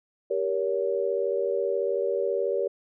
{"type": "chord", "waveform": "sine", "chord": "G diminished", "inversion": "none", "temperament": "just", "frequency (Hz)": [392, 470.4, 564.5], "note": ["G4", "Bb4", "Db5"], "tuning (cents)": [0, 16, 31], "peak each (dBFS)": -28, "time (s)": [0.3, 2.68], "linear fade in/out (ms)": 10, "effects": []}